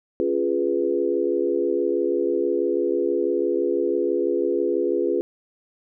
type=chord; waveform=sine; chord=C# dominant seventh; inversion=none; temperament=equal; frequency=277.2 / 349.2 / 415.3 / 493.9 Hz; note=C#4 / E#4 / G#4 / B4; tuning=0 / 0 / 0 / 0 cents; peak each=-29 / -23 / -24 / -26 dBFS; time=0.2-5.21 s; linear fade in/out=0 ms; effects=none